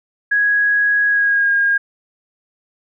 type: tone with pitch glide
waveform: sine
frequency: 1661.2 to 1623.3 Hz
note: G#6 to G#6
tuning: 0 to -40 cents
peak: -12 dBFS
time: 0.31-1.78 s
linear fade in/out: 10 ms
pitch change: -40 cents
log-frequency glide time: 1.07-1.51 s
effects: none